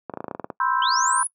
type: clicks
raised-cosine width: 1 ms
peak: -15 dBFS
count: 11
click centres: 0.097 / 0.138 / 0.173 / 0.205 / 0.243 / 0.282 / 0.312 / 0.349 / 0.397 / 0.444 / 0.502 s
type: chord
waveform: sine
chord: C major seventh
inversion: third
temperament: equal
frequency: 987.8 / 1046.5 / 1318.5 / 1568 Hz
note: B5 / C6 / E6 / G6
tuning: 0 / 0 / 0 / 0 cents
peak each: -24 / -23 / -27 / -27 dBFS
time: 0.6-1.23 s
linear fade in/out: 2 ms
type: linear sweep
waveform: sine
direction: up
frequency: 2936 to 10510 Hz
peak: -23 dBFS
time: 0.82-1.27 s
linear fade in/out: 2 ms
effects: noise-tail reverb RT60 0.1 s tail -22 dB re dry + high-pass 200 Hz 12 dB/octave